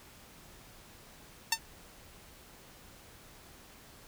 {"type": "tone with exponential decay", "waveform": "5% pulse", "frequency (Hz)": 900, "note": "A5", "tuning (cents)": 39, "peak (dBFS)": -10, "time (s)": [1.52, 1.59], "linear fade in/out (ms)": 5, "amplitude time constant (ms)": 15, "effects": ["pink hiss -55 dBFS RMS until 4.07 s"]}